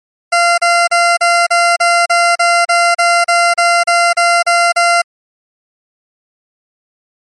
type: tone bursts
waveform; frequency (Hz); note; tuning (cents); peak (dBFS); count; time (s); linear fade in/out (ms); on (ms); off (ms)
20% pulse; 690; F5; -21; -3; 16; 0.32-5.02; 10; 260; 36
effects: MP3 48 kbps